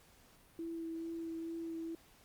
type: tone with vibrato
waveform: sine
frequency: 329.6 Hz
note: E4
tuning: in tune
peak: -39 dBFS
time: 0.59-1.95 s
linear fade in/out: 2 ms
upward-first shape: sine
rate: 2.3 Hz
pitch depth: 13 cents each way
effects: pink hiss -64 dBFS RMS until 2.24 s + Opus 48 kbps